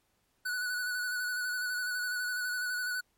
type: tone with vibrato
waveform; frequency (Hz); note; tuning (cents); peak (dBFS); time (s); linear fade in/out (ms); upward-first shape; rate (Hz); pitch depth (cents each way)
square; 1480; F#6; 0; -32; 0.45-3.01; 10; square; 12; 23
effects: pink hiss -74 dBFS RMS until 3.17 s + MP3 64 kbps